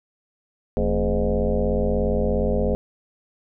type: tone with frequency modulation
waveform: sine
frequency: 221.9 Hz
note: A3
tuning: 15 cents sharp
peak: -18 dBFS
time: 0.77-2.75 s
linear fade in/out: 0 ms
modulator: 97 Hz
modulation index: 3.9
effects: none